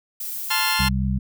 violet noise, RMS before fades -30 dBFS, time 0.2-0.74 s, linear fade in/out 5 ms
15% pulse chord, F major, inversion first, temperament just, 873.1 / 1047.7 / 1396.9 Hz, A5 / C6 / F6, -14 / +2 / 0 cents, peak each -18 dBFS, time 0.5-0.89 s, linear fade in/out 10 ms
harmonic tone, 65 Hz, C2, 11 cents flat, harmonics 1 / 2 / 3, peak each -23 / -25 / -24 dBFS, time 0.79-1.19 s, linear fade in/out 10 ms
effects none

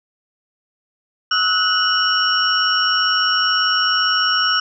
sine tone cluster, 1292 / 1474 / 2955 / 5520 Hz, E6 / F#6 / F#7 / F8, -35 / -7 / -3 / -21 cents, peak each -20 dBFS, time 1.31-4.6 s, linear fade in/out 5 ms, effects none

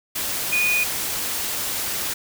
sine tone in noise, 2466 Hz, D#7, 16 cents flat, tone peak -18 dBFS, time 0.52-0.84 s, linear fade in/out 10 ms, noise white, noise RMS -26 dBFS, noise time 0.15-2.14 s, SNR +5 dB, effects none

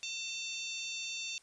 harmonic tone with a mistuned harmonic, 896 Hz, A5, 31 cents sharp, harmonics 3 / 4 / 5 / 6 / 7 / 8, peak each -41 / -43 / -45 / -47 / -48 / -49 dBFS, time 0.03-1.38 s, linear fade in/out 0 ms, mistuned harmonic 6, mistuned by +76 cents, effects white hiss -64 dBFS RMS until 1.42 s + resampled to 22050 Hz

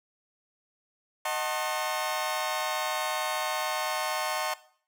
sawtooth chord, D# diminished seventh, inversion none, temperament just, 622.3 / 746.7 / 896 / 1075.3 Hz, D#5 / F#5 / A5 / C6, 0 / +16 / +31 / +47 cents, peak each -30 dBFS, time 1.25-4.54 s, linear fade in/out 5 ms, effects noise-tail reverb RT60 0.5 s tail -17 dB re dry

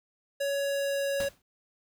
square tone with pitch glide, 560 to 556.8 Hz, C#5 to C#5, +18 to +8 cents, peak -28 dBFS, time 0.4-1.29 s, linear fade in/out 10 ms, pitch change -10 cents, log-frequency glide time 0.59-1.07 s
pink noise with exponential decay, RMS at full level -35 dBFS, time 1.2-1.42 s, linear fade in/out 2 ms, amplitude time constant 46 ms
effects none

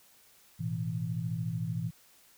sine chord, A suspended second, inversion none, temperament equal, 110 / 123.47 / 164.81 Hz, A2 / B2 / E3, 0 / 0 / 0 cents, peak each -36 / -36 / -34 dBFS, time 0.59-1.91 s, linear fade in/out 20 ms, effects white hiss -61 dBFS RMS until 2.37 s

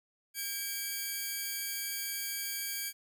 5% pulse tone pair together, 1617 / 2300 Hz, G#6 / D7, -47 / -37 cents, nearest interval tritone, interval 610 cents, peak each -28 / -27 dBFS, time 0.34-2.93 s, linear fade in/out 50 ms, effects none

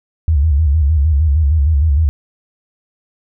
sine tone with vibrato, 74.8 Hz, D2, 32 cents sharp, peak -9 dBFS, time 0.28-2.09 s, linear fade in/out 0 ms, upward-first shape square, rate 6.5 Hz, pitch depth 120 cents each way, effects none

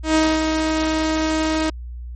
sawtooth tone with ADSR envelope, 315.1 Hz, D#4, 22 cents sharp, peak -9 dBFS, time 0.03-1.7 s, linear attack 120 ms, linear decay 250 ms, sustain -5 dB, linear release 7 ms, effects added 60 Hz sine -29 dBFS peak until 2.15 s + MP3 32 kbps

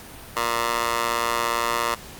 15% pulse tone with high-pass filter, 117.3 Hz, A#2, 11 cents sharp, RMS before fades -24 dBFS, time 0.36-1.95 s, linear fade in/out 10 ms, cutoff 840 Hz, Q 1.9, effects pink hiss -41 dBFS RMS until 2.19 s + Opus 48 kbps

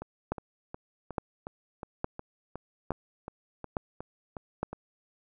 two click trains, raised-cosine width 1 ms, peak -15 / -24 dBFS, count 6 / 14, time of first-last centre 0.32-4.63 / 0.02-4.73 s, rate 1.16 / 2.76 Hz, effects none

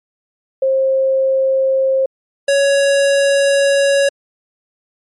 sine / square tone pair in turn, 532 / 557.9 Hz, C5 / C#5, +29 / +11 cents, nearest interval minor second, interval 82 cents, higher second, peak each -11 dBFS, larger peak neither, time 0.62-2.06 / 2.48-4.09 s, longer second, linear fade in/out 5 ms, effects MP3 48 kbps

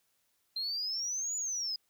sine exponential two-way sweep, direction up then down, 4122 to 7000 to 4957 Hz, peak -31 dBFS, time 0.56-1.76 s, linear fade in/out 5 ms, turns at 1.36 s, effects tanh soft clip ceiling -29 dBFS + white hiss -75 dBFS RMS until 1.89 s

